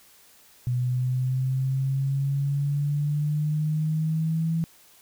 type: exponential sweep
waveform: sine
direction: up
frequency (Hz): 123.3 to 164.81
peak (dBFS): -22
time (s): 0.67-4.64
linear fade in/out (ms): 0
effects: white hiss -55 dBFS RMS until 5.01 s